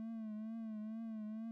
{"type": "tone with vibrato", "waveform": "triangle", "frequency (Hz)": 220, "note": "A3", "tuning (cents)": 0, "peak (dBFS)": -40, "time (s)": [0, 1.51], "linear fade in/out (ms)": 0, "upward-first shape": "triangle", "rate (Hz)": 2.2, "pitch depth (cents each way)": 69, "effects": []}